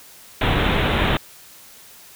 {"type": "low-pass noise", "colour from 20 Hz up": "pink", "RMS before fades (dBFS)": -19, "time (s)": [0.41, 1.17], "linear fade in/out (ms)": 2, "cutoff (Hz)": 3800, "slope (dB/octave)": 96, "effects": ["white hiss -45 dBFS RMS until 2.15 s"]}